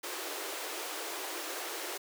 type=high-pass noise; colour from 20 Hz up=pink; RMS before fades=-39 dBFS; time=0.03-1.98 s; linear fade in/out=10 ms; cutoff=310 Hz; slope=96 dB/octave; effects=none